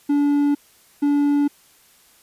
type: tone pair in turn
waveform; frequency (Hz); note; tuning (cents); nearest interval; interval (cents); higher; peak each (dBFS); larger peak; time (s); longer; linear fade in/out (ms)
triangle; 288 / 288; D4 / D4; -34 / -34; unison; 0; neither; -13; neither; 0.09-0.55 / 1.02-1.48; neither; 10
effects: white hiss -54 dBFS RMS until 2.22 s + resampled to 32000 Hz